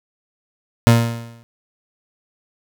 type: tone with exponential decay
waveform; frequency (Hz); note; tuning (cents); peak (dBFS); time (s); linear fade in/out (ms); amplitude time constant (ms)
30% pulse; 116.54; A#2; 0; -3; 0.87-1.43; 0; 120
effects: none